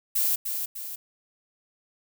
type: noise with echo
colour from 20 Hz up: violet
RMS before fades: -24 dBFS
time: 0.15-0.36 s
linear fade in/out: 10 ms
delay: 300 ms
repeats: 2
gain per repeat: -6 dB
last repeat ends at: 0.96 s
effects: none